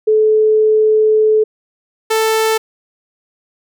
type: tone pair in turn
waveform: sine / sawtooth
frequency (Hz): 432.5 / 441.6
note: A4 / A4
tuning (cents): -30 / +6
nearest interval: unison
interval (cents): 36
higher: second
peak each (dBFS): -8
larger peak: neither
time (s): 0.07-1.44 / 2.1-2.58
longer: first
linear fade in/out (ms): 10
effects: none